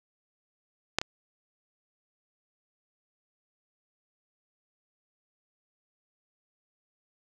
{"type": "clicks", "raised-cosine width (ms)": 0.2, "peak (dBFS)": [-6, -14], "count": 2, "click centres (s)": [0.986, 1.015], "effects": []}